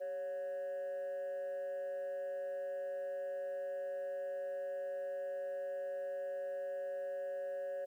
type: tone with frequency modulation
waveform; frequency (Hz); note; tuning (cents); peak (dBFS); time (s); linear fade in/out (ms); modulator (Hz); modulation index
sine; 556; C#5; +5; -35; 0-7.86; 20; 162; 0.26
effects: tanh soft clip ceiling -37 dBFS + 12-bit